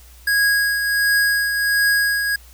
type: tone with tremolo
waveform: square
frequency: 1650 Hz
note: G#6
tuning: 12 cents flat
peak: -14 dBFS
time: 0.27-2.36 s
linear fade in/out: 5 ms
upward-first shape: triangle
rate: 1.4 Hz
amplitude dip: 50%
effects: added 60 Hz sine -43 dBFS peak until 2.53 s + white hiss -49 dBFS RMS until 2.53 s